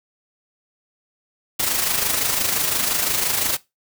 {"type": "noise with amplitude modulation", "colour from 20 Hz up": "white", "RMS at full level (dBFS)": -19, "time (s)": [1.59, 3.57], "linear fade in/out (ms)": 10, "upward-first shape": "sine", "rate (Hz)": 25.8, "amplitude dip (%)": 50, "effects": ["noise-tail reverb RT60 0.2 s tail -19 dB re dry"]}